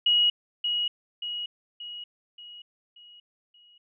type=tone with echo; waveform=sine; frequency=2901 Hz; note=F#7; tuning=35 cents flat; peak=-18 dBFS; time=0.06-0.3 s; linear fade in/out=5 ms; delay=580 ms; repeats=6; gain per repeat=-6 dB; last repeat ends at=3.78 s; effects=none